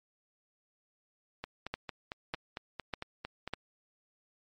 two click trains, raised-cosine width 0.3 ms, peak -22 / -18 dBFS, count 10 / 4, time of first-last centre 1.44-3.476 / 1.74-3.536 s, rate 4.42 / 1.67 Hz, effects MP3 48 kbps

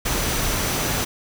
sine tone in noise, 5970 Hz, F#8, 15 cents sharp, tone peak -34 dBFS, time 0.05-1.05 s, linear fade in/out 10 ms, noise pink, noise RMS -23 dBFS, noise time 0.05-1.05 s, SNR -14 dB, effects none

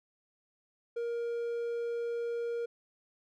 triangle tone, 470 Hz, A#4, 14 cents sharp, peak -30 dBFS, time 0.96-2.66 s, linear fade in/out 10 ms, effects none

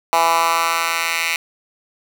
10% pulse tone with high-pass filter sweep, 166.2 Hz, E3, 15 cents sharp, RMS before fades -18 dBFS, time 0.13-1.36 s, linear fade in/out 0 ms, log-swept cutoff 860 to 2100 Hz, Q 2.4, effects none

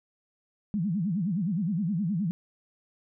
sine tone with vibrato, 185 Hz, F#3, in tune, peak -25 dBFS, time 0.74-2.31 s, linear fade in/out 0 ms, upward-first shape sine, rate 9.6 Hz, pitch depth 270 cents each way, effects none

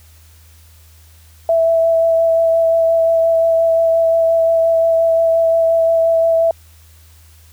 sine tone with vibrato, 659.3 Hz, E5, in tune, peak -10 dBFS, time 1.49-6.51 s, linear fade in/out 2 ms, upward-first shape sine, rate 5.7 Hz, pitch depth 11 cents each way, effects added 80 Hz sine -43 dBFS peak until 7.52 s + white hiss -50 dBFS RMS until 7.52 s

